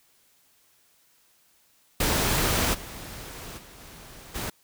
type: noise with level steps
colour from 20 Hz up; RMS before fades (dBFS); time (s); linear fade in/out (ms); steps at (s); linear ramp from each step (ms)
pink; -24 / -40 / -48 / -46 / -32; 2-4.5; 5; 2.73 / 3.57 / 3.79 / 4.34; 20
effects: white hiss -63 dBFS RMS until 4.63 s